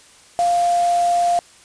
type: tone in noise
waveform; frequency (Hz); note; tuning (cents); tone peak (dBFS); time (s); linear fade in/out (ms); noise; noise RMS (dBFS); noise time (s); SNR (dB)
sine; 698.5; F5; 0; -14; 0.39-1.39; 0; white; -32; 0.39-1.39; +15
effects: white hiss -48 dBFS RMS until 1.64 s + resampled to 22050 Hz